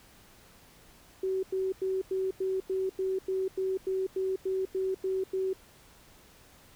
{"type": "tone bursts", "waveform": "sine", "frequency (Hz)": 379.3, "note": "F#4", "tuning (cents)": 43, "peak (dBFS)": -27, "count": 15, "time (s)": [1.23, 5.532], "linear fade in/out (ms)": 5, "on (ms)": 200, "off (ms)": 93, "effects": ["pink hiss -57 dBFS RMS until 6.75 s"]}